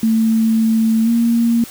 sine tone with pitch glide, 223.2 to 232.8 Hz, A3 to A#3, +25 to -2 cents, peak -11 dBFS, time 0.03-1.64 s, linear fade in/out 2 ms, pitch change +73 cents, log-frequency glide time 1.04-1.09 s, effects white hiss -36 dBFS RMS until 1.7 s

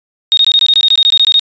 sine tone bursts, 3720 Hz, A#7, 4 cents flat, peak -5 dBFS, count 15, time 0.32-1.394 s, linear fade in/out 0 ms, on 52 ms, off 21 ms, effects resampled to 16000 Hz

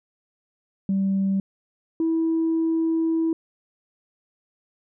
sine tone pair in turn, 194.2 / 326 Hz, G3 / E4, -16 / -19 cents, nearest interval major sixth, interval 897 cents, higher second, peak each -18 dBFS, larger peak neither, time 0.89-1.4 / 2-3.33 s, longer second, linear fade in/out 2 ms, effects tanh soft clip ceiling -16 dBFS

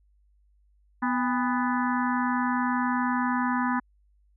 harmonic tone with a mistuned harmonic, 248.2 Hz, B3, 9 cents sharp, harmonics 1 / 3 / 4 / 5 / 6 / 7 / 8, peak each -26 / -34 / -29 / -34 / -35 / -34 / -45 dBFS, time 1.02-3.8 s, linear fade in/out 10 ms, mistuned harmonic 3, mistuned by +140 cents, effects added 50 Hz sine -60 dBFS peak until 4.36 s

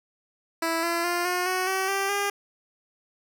10% pulse tone with pitch steps, 329.6 / 339.3 / 349.2 / 359.4 / 370 / 380.8 / 392 / 403.4 Hz, E4 / F4 / F4 / F4 / F#4 / F#4 / G4 / G4, 0 / -50 / 0 / +50 / 0 / +50 / 0 / +50 cents, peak -16 dBFS, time 0.62-2.3 s, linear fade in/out 5 ms, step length 210 ms, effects none

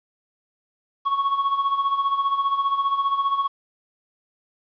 triangle tone with tremolo, 1108 Hz, C#6, 1 cent flat, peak -15 dBFS, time 1.05-3.48 s, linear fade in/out 20 ms, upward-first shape sine, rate 15 Hz, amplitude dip 65%, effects resampled to 11025 Hz + 9-bit

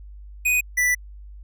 square tone pair in turn, 2489 / 1975.5 Hz, D#7 / B6, 0 / 0 cents, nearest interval major third, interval 400 cents, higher first, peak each -18 dBFS, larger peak neither, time 0.45-0.61 / 0.77-0.95 s, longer second, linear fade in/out 10 ms, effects added 50 Hz sine -38 dBFS peak until 1.43 s

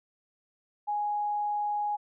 sine tone, 830.6 Hz, G#5, in tune, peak -27 dBFS, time 0.87-1.97 s, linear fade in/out 20 ms, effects none

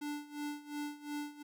square tone with tremolo, 293.7 Hz, D4, in tune, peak -37 dBFS, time 0.01-1.43 s, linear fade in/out 10 ms, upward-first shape sine, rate 2.8 Hz, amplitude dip 85%, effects none

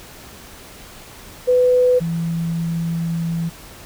sine tone pair in turn, 499.3 / 166.62 Hz, B4 / E3, +19 / +19 cents, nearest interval octave + perfect fifth, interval 1900 cents, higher first, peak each -11 / -19 dBFS, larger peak first, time 1.47-2 / 2-3.5 s, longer second, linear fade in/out 20 ms, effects pink hiss -40 dBFS RMS until 3.85 s

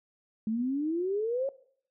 sine exponential sweep, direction up, 213.1 to 557 Hz, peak -27 dBFS, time 0.47-1.49 s, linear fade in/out 2 ms, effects noise-tail reverb RT60 0.6 s tail -20 dB re dry

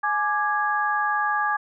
sine tone cluster, 840 / 1182 / 1655 Hz, G#5 / D6 / G#6, +19 / +11 / -6 cents, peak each -25 dBFS, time 0.03-1.57 s, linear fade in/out 10 ms, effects none

